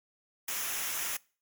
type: noise with comb filter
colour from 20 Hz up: white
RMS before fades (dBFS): -34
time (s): 0.48-1.17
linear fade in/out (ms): 5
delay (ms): 0.23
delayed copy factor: -0.6
effects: noise-tail reverb RT60 0.4 s tail -24 dB re dry + MP3 96 kbps